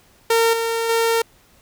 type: tone with level steps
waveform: sawtooth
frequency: 457.6 Hz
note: A#4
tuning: 32 cents flat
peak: -10 / -16 / -12 dBFS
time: 0.3-1.22 s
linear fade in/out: 5 ms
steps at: 0.53 / 0.89 s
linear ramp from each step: 5 ms
effects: pink hiss -54 dBFS RMS until 1.61 s